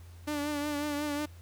sawtooth tone with vibrato, 293.7 Hz, D4, in tune, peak -27 dBFS, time 0.27-1.26 s, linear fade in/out 10 ms, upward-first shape triangle, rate 5.5 Hz, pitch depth 46 cents each way, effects added 86 Hz sine -47 dBFS peak until 1.41 s + pink hiss -60 dBFS RMS until 1.41 s

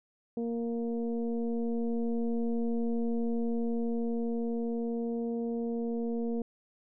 sine tone with frequency modulation, 233.1 Hz, A#3, in tune, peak -28 dBFS, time 0.37-6.42 s, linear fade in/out 2 ms, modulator 233 Hz, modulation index 1, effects none

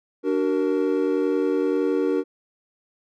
triangle chord, D augmented, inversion none, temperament equal with one note detuned, 293.7 / 375.6 / 466.2 Hz, D4 / F#4 / A#4, 0 / +26 / 0 cents, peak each -22 dBFS, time 0.23-2.24 s, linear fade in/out 50 ms, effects none

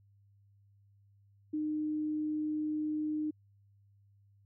sine tone, 305.4 Hz, D#4, 32 cents flat, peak -31 dBFS, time 1.53-3.31 s, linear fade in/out 10 ms, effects added 100 Hz sine -62 dBFS peak until 4.45 s

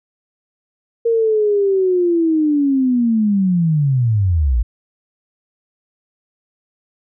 sine linear sweep, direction down, 466.2 to 51.91 Hz, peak -12 dBFS, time 1.05-4.63 s, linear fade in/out 10 ms, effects none

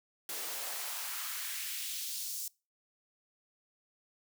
white noise with high-pass filter sweep, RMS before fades -39 dBFS, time 0.29-2.48 s, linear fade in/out 2 ms, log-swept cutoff 340 to 6400 Hz, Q 1.3, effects noise-tail reverb RT60 0.3 s tail -24 dB re dry

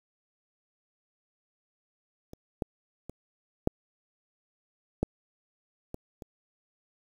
clicks, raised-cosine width 2 ms, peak -30 / -15 / -26 / -9 / -12 / -23 / -28 dBFS, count 7, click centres 2.334 / 2.622 / 3.096 / 3.674 / 5.03 / 5.944 / 6.222 s, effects 8-bit

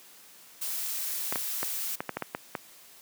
blue noise, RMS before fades -33 dBFS, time 0.61-1.96 s, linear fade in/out 10 ms
clicks, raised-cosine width 0.5 ms, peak -15 dBFS, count 9, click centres 1.325 / 1.358 / 1.63 / 2.005 / 2.093 / 2.17 / 2.223 / 2.349 / 2.552 s
effects white hiss -53 dBFS RMS until 3.01 s + high-pass 150 Hz 12 dB/octave

